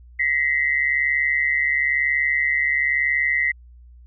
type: tone pair together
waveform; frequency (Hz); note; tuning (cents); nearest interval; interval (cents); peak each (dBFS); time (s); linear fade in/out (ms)
sine; 1912 / 2053; A#6 / C7; +43 / -33; minor second; 124; -21 / -20; 0.19-3.52; 10
effects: added 60 Hz sine -43 dBFS peak until 4.06 s